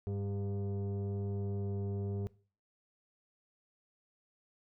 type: tone with frequency modulation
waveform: sine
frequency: 100 Hz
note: G2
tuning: 35 cents sharp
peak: -32 dBFS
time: 0.07-2.27 s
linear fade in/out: 0 ms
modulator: 299 Hz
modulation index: 0.76
effects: noise-tail reverb RT60 0.4 s tail -21 dB re dry + tanh soft clip ceiling -30 dBFS